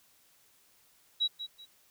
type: tone with echo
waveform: sine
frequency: 3880 Hz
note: B7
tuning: 31 cents flat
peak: -25 dBFS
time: 1.2-1.28 s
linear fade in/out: 20 ms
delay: 190 ms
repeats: 2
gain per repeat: -11 dB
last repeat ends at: 1.66 s
effects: white hiss -65 dBFS RMS until 1.9 s